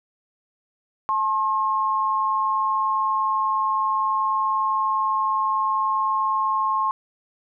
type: tone pair together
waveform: sine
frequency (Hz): 872 / 1072.6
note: A5 / C6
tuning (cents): -16 / +43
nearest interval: major third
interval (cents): 359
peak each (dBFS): -26 / -20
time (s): 1.09-6.91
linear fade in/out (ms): 0
effects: none